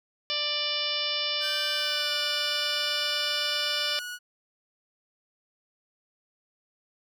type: harmonic tone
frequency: 590 Hz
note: D5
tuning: 8 cents sharp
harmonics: 1 / 2 / 3 / 4 / 5 / 6 / 7 / 8 / 9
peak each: -38 / -40 / -42 / -36 / -31 / -33 / -39 / -35 / -34 dBFS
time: 0.3-3.99 s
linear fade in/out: 0 ms
type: tone with pitch glide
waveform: sawtooth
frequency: 1548 to 1461.1 Hz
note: G6 to F#6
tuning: -22 to -22 cents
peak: -31 dBFS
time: 1.4-4.19 s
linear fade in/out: 50 ms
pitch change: -100 cents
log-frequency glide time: 1.74-2.13 s
effects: none